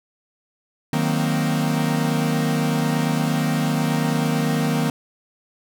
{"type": "chord", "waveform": "45% pulse", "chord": "C half-diminished seventh", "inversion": "first", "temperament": "equal", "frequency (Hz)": [155.56, 185, 233.1, 261.6], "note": ["Eb3", "Gb3", "Bb3", "C4"], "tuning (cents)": [0, 0, 0, 0], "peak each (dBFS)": [-22, -28, -24, -26], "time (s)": [0.93, 4.9], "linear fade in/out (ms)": 2, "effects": []}